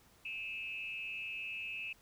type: tone with frequency modulation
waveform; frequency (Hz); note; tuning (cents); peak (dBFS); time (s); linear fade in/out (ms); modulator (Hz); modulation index
sine; 2600; E7; -24; -39; 0.25-1.93; 5; 203; 0.65
effects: pink hiss -65 dBFS RMS until 2.01 s